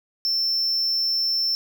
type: tone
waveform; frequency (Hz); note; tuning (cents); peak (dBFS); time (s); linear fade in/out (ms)
triangle; 5360; E8; +28; -19; 0.25-1.55; 0
effects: none